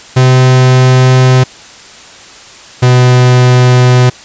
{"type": "tone pair in turn", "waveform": "45% pulse", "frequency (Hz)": [128.5, 125.28], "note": ["C3", "B2"], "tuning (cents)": [-31, 25], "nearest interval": "unison", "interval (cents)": 44, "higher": "first", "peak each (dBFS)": -3, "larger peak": "neither", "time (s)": [[0.16, 1.44], [2.82, 4.1]], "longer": "neither", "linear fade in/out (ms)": 10, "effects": ["white hiss -33 dBFS RMS until 4.24 s", "resampled to 16000 Hz"]}